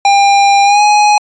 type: tone with pitch glide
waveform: square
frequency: 800 to 834.9 Hz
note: G5 to G#5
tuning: +35 to +9 cents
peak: -6 dBFS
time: 0.05-1.18 s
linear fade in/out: 2 ms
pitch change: +74 cents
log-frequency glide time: 0.64-0.82 s
effects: resampled to 16000 Hz